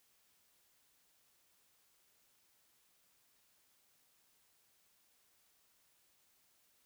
silence, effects white hiss -73 dBFS RMS until 6.85 s

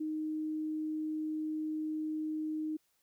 sine tone, 310.3 Hz, D#4, 5 cents flat, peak -33 dBFS, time 0-2.77 s, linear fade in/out 10 ms, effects white hiss -75 dBFS RMS until 3.02 s

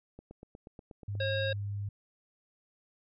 click train, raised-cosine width 2 ms, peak -34 dBFS, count 9, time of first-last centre 0.19-1.153 s, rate 8.31 Hz
sine tone, 101.3 Hz, G#2, 43 cents flat, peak -33 dBFS, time 1.08-1.89 s, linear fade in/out 5 ms
harmonic tone, 540 Hz, C#5, 45 cents flat, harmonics 1 / 3 / 5 / 7 / 9, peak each -32 / -36 / -43 / -38 / -51 dBFS, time 1.2-1.53 s, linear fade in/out 5 ms
effects none

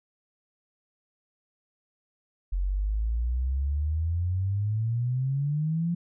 sine exponential sweep, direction up, 44.39 to 174.61 Hz, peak -24 dBFS, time 2.52-5.95 s, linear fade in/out 10 ms, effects none

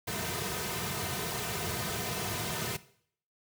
pink noise with comb filter, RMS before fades -34 dBFS, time 0.07-2.77 s, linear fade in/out 10 ms, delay 3.6 ms, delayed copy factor -0.7, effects noise-tail reverb RT60 0.6 s tail -17 dB re dry + high-pass 100 Hz 12 dB/octave

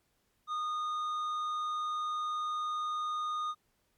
sine tone with tanh clipping, 1229 Hz, D#6, 22 cents flat, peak -33 dBFS, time 0.47-3.55 s, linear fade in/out 50 ms, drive 7 dB, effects pink hiss -75 dBFS RMS until 3.97 s + MP3 96 kbps

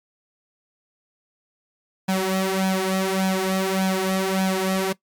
sawtooth tone with flanger, 189.8 Hz, F#3, 44 cents sharp, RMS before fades -22 dBFS, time 2.08-4.93 s, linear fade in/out 10 ms, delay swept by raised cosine 1.2 to 3.7 ms, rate 1.7 Hz, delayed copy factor +0.8, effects noise-tail reverb RT60 0.1 s tail -19 dB re dry + MP3 96 kbps

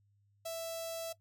sawtooth tone with notch filter, 660 Hz, E5, 2 cents sharp, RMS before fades -40 dBFS, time 0.45-1.13 s, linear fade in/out 10 ms, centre 1700 Hz, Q 0.52, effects noise-tail reverb RT60 0.1 s tail -19 dB re dry + added 101 Hz sine -68 dBFS peak until 1.2 s

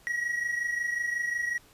triangle tone pair together, 1907.5 / 1933 Hz, A#6 / B6, +39 / -38 cents, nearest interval unison, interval 23 cents, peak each -27 / -33 dBFS, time 0.07-1.58 s, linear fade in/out 0 ms, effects pink hiss -58 dBFS RMS until 1.73 s + resampled to 32000 Hz

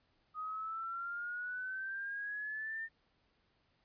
sine exponential sweep, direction up, 1244.5 to 1818 Hz, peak -38 dBFS, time 0.34-2.89 s, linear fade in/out 50 ms, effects pink hiss -75 dBFS RMS until 3.84 s + resampled to 11025 Hz

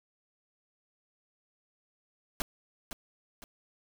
pink noise with echo, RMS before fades -32 dBFS, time 2.4-2.42 s, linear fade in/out 0 ms, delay 510 ms, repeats 2, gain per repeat -8 dB, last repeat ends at 3.44 s, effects none

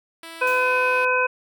5% pulse tone with pitch glide, 329.6 to 359.4 Hz, E4 to F4, 0 to +50 cents, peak -25 dBFS, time 0.23-1.05 s, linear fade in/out 2 ms, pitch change +150 cents, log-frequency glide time 0.49-0.74 s
harmonic tone, 505 Hz, B4, 39 cents sharp, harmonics 1 / 2 / 3 / 5, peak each -23 / -23 / -23 / -23 dBFS, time 0.41-1.27 s, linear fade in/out 10 ms
white noise with exponential decay, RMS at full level -37 dBFS, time 0.47-0.93 s, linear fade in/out 1 ms, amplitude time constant 100 ms
effects none

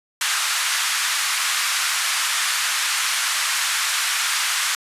pink band-pass noise, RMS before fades -22 dBFS, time 0.21-4.75 s, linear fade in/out 2 ms, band 1200 to 11000 Hz, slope 24 dB/octave, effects resampled to 32000 Hz

